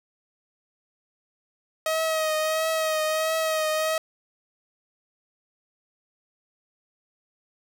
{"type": "tone with vibrato", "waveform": "sawtooth", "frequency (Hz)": 632, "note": "D#5", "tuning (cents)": 27, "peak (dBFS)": -19, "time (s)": [1.86, 3.98], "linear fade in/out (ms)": 2, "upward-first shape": "triangle", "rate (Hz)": 1.5, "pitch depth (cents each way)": 35, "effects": []}